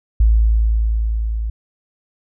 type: tone with level ramp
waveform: sine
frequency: 55 Hz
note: A1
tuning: in tune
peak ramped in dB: -8 to -19 dBFS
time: 0.2-1.5 s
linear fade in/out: 5 ms
effects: none